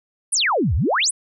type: exponential two-way sweep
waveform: sine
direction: down then up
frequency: 10548 to 63.5 to 10548 Hz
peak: -16 dBFS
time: 0.32-1.11 s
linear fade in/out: 10 ms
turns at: 0.75 s
effects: none